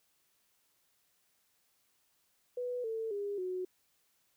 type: tone with pitch steps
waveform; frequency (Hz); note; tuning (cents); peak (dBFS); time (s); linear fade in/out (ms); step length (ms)
sine; 493.5 / 447.3 / 405.5 / 367.6; B4 / A4 / G#4 / F#4; -1 / +28 / -41 / -11; -34; 2.57-3.65; 5; 270
effects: white hiss -74 dBFS RMS until 4.36 s